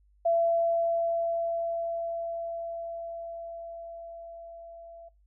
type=tone with level ramp; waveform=sine; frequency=673 Hz; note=E5; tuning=36 cents sharp; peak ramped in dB=-21 to -45 dBFS; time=0.25-5.09 s; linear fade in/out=10 ms; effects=noise-tail reverb RT60 0.2 s tail -21 dB re dry + added 50 Hz sine -60 dBFS peak until 5.26 s